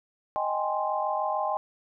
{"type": "chord", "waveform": "sine", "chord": "Ab major seventh", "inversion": "second", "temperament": "equal", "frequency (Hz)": [622.3, 784, 830.6, 1046.5], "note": ["Eb5", "G5", "Ab5", "C6"], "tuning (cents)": [0, 0, 0, 0], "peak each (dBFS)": -31, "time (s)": [0.36, 1.57], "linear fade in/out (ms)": 0, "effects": []}